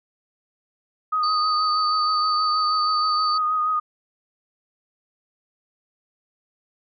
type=tone with vibrato; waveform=sine; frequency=1244.5 Hz; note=D#6; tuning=in tune; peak=-19 dBFS; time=1.12-3.8 s; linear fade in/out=10 ms; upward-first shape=sine; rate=6.3 Hz; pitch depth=24 cents each way
type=tone; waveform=sine; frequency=4549 Hz; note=C#8; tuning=44 cents sharp; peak=-25 dBFS; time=1.23-3.38 s; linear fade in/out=5 ms
effects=none